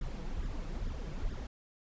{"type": "noise with flanger", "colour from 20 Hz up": "brown", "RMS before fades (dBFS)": -37, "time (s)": [0.01, 1.47], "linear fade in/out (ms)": 5, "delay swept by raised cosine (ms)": [0.56, 6.26], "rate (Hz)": 2.3, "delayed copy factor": 0.7, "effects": ["resampled to 16000 Hz"]}